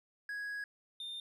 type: tone pair in turn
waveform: triangle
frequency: 1661.2 / 3619 Hz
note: G#6 / A7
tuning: 0 / +48 cents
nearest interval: octave + minor second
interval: 1348 cents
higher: second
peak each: -36 / -39 dBFS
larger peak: first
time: 0.29-0.64 / 1-1.2 s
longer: first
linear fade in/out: 2 ms
effects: resampled to 32000 Hz